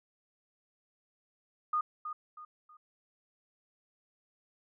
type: tone with echo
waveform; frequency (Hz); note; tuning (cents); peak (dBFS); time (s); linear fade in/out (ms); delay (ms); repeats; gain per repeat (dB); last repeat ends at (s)
sine; 1228; D#6; -23; -27; 1.73-1.81; 5; 320; 3; -9; 2.77
effects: none